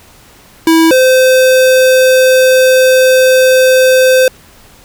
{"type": "tone pair in turn", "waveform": "square", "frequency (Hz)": [325.7, 516], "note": ["E4", "C5"], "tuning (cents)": [-21, -24], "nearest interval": "minor sixth", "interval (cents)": 797, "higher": "second", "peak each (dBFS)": -5, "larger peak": "neither", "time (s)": [[0.67, 0.91], [0.91, 4.28]], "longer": "second", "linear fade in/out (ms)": 2, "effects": ["pink hiss -41 dBFS RMS until 4.84 s"]}